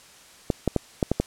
clicks, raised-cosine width 2 ms, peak -7 dBFS, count 6, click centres 0.502 / 0.677 / 0.763 / 1.028 / 1.116 / 1.2 s, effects white hiss -50 dBFS RMS until 1.26 s + low-pass 9000 Hz 12 dB/octave

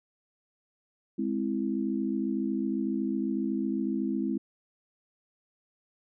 sine chord, Ab augmented, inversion none, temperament equal, 207.7 / 261.6 / 329.6 Hz, Ab3 / C4 / E4, 0 / 0 / 0 cents, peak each -31 / -31 / -32 dBFS, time 1.18-4.38 s, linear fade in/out 10 ms, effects none

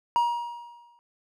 triangle tone with exponential decay, 950 Hz, A#5, 33 cents sharp, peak -16 dBFS, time 0.16-0.99 s, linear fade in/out 0 ms, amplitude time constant 180 ms, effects none

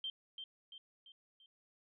sine tone with echo, 3153 Hz, G7, 9 cents sharp, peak -38 dBFS, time 0.04-0.1 s, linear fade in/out 2 ms, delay 340 ms, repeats 4, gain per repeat -6 dB, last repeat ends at 1.46 s, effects none

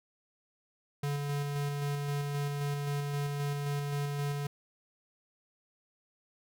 square tone with tremolo, 143.5 Hz, D3, 40 cents flat, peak -31 dBFS, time 1.03-4.47 s, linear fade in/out 5 ms, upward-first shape square, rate 3.8 Hz, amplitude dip 25%, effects none

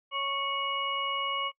harmonic tone with a mistuned harmonic, 554.4 Hz, C#5, in tune, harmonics 1 / 2 / 4 / 5, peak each -41 / -31 / -36 / -34 dBFS, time 0.11-1.52 s, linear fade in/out 50 ms, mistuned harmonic 5, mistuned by +78 cents, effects noise-tail reverb RT60 0.1 s tail -24 dB re dry

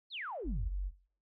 sine exponential sweep, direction down, 4508 to 43.53 Hz, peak -38 dBFS, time 0.1-0.73 s, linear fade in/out 50 ms
sine tone, 47.04 Hz, F#1, 29 cents sharp, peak -32 dBFS, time 0.44-0.92 s, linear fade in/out 50 ms
effects noise-tail reverb RT60 0.5 s tail -21 dB re dry

